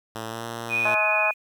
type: tone with pitch glide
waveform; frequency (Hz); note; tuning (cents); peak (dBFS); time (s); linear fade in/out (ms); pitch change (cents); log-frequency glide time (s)
5% pulse; 112.4 to 116.16; A2 to A#2; +37 to -6; -20; 0.15-0.95; 5; +57; 0.28-0.46
type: tone with vibrato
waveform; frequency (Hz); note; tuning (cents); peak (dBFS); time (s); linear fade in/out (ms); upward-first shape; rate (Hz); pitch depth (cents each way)
sine; 2478; D#7; -8; -21; 0.69-1.34; 50; sine; 14; 11
type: harmonic tone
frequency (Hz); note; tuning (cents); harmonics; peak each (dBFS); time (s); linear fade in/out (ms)
212.3; G#3; +38; 3 / 4 / 5 / 6 / 7 / 8; -26 / -28 / -30 / -32 / -33 / -34; 0.85-1.31; 2
effects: 9-bit